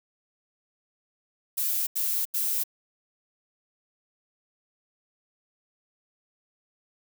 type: noise bursts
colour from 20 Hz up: violet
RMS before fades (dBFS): -27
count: 3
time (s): 1.57-2.638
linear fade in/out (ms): 10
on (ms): 300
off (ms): 84
effects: none